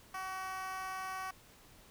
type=tone with high-pass filter; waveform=10% pulse; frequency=377.4 Hz; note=F#4; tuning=34 cents sharp; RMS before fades=-41 dBFS; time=0.14-1.31 s; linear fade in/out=5 ms; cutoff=920 Hz; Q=5.5; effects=pink hiss -60 dBFS RMS until 1.9 s